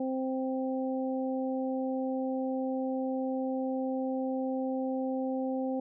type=harmonic tone; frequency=261.6 Hz; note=C4; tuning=in tune; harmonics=1 / 2 / 3; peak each=-31 / -34 / -40 dBFS; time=0-5.8 s; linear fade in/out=5 ms; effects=none